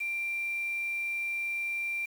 sine tone with quantisation, 2367 Hz, D7, 13 cents sharp, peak -30 dBFS, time 0-2.06 s, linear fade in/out 10 ms, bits 8, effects none

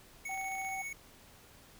square tone with tremolo, 2217 Hz, C#7, in tune, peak -38 dBFS, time 0.25-0.93 s, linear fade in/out 5 ms, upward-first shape sine, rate 15 Hz, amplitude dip 35%
sine tone, 770 Hz, G5, 31 cents flat, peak -38 dBFS, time 0.29-0.82 s, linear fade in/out 5 ms
clicks, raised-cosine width 0.3 ms, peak -38 dBFS, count 12, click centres 0.313 / 0.344 / 0.376 / 0.413 / 0.444 / 0.484 / 0.519 / 0.553 / 0.583 / 0.617 / 0.648 / 0.689 s
effects pink hiss -58 dBFS RMS until 1.79 s

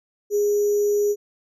sine tone with sample-and-hold, 412.3 Hz, G#4, 13 cents flat, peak -17 dBFS, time 0.3-1.16 s, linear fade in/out 50 ms, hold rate 6300 Hz, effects resampled to 32000 Hz

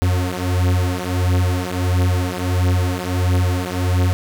45% pulse beating tone pair, 89.7 / 91.2 Hz, F2 / F#2, +47 / -24 cents, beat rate 1.5 Hz, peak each -19 dBFS, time 0.02-4.13 s, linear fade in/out 0 ms, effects none

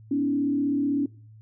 sine tone with frequency modulation, 283.1 Hz, C#4, 37 cents sharp, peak -21 dBFS, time 0.11-1.06 s, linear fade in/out 5 ms, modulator 35.9 Hz, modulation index 0.68, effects noise-tail reverb RT60 0.4 s tail -20 dB re dry + added 109 Hz sine -46 dBFS peak until 1.41 s

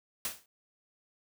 white noise with exponential decay, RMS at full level -31 dBFS, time 0.25-0.46 s, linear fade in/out 2 ms, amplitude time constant 44 ms, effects none

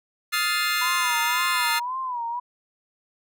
25% pulse chord, F dominant seventh, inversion third, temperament just, 1257.2 / 1396.9 / 1746.1 / 2095 Hz, Eb6 / F6 / A6 / C7, +18 / 0 / -14 / +2 cents, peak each -24 dBFS, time 0.32-1.8 s, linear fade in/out 20 ms
sine tone with vibrato, 987.8 Hz, B5, in tune, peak -26 dBFS, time 0.81-2.4 s, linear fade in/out 10 ms, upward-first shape sine, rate 1.9 Hz, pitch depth 110 cents each way
effects none

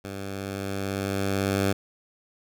10% pulse tone with level ramp, 98 Hz, G2, in tune, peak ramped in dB -26 to -13 dBFS, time 0.04-1.73 s, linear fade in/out 10 ms, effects none

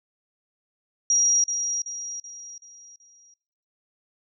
sine tone with echo, 5710 Hz, F8, 37 cents sharp, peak -17 dBFS, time 1.1-1.44 s, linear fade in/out 2 ms, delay 380 ms, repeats 5, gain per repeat -7 dB, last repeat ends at 3.34 s, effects noise-tail reverb RT60 0.9 s tail -25 dB re dry

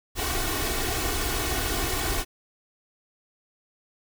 pink noise with comb filter, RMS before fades -27 dBFS, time 0.15-2.25 s, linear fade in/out 50 ms, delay 2.7 ms, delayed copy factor +1, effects none

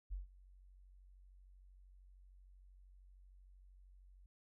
sine tone with ADSR envelope, 46.49 Hz, F#1, 9 cents sharp, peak -38 dBFS, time 0.1-4.26 s, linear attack 27 ms, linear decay 140 ms, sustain -21 dB, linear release 3 ms, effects none

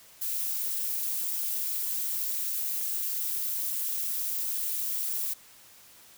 violet noise with amplitude modulation, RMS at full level -28 dBFS, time 0.21-5.34 s, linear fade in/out 10 ms, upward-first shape sine, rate 238 Hz, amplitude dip 65%, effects white hiss -54 dBFS RMS until 6.17 s

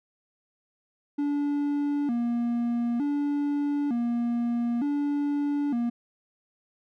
triangle tone with vibrato, 261.6 Hz, C4, in tune, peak -22 dBFS, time 1.18-5.9 s, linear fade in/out 10 ms, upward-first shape square, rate 0.55 Hz, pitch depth 170 cents each way, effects none

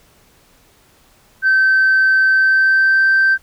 sine tone with pitch glide, 1545 to 1561.1 Hz, G6 to G6, -26 to -8 cents, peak -8 dBFS, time 1.42-3.38 s, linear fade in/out 50 ms, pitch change +18 cents, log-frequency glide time 2.31-3.06 s, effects tanh soft clip ceiling -7 dBFS + pink hiss -52 dBFS RMS until 3.42 s

